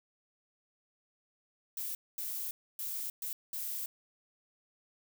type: noise bursts at uneven times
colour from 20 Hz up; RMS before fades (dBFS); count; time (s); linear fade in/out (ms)
violet; -38; 5; 1.77-1.95 / 2.18-2.51 / 2.79-3.1 / 3.22-3.33 / 3.53-3.86; 2
effects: none